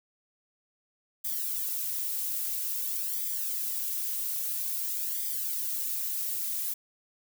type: noise with flanger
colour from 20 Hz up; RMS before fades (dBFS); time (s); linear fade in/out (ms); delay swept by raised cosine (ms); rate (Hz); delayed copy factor
violet; -32; 1.24-6.74; 10; 0.72 to 3.02; 0.5; -0.75
effects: none